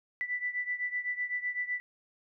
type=beating tone pair; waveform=sine; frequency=1975.5 / 1983.4 Hz; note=B6 / B6; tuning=0 / +7 cents; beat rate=7.9 Hz; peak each=-33 / -36 dBFS; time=0.21-1.8 s; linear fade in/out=0 ms; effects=none